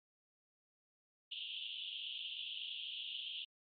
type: band-pass noise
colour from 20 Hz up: white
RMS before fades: -45 dBFS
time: 1.31-3.45 s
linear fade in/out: 10 ms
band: 2800 to 3500 Hz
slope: 96 dB/octave
effects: MP3 32 kbps